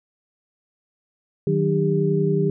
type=tone cluster; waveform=sine; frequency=154.2 / 185.2 / 299.3 / 399.9 Hz; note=D#3 / F#3 / D4 / G4; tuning=-15 / +2 / +33 / +35 cents; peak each=-21 / -24 / -30 / -21 dBFS; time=1.47-2.5 s; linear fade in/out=2 ms; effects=none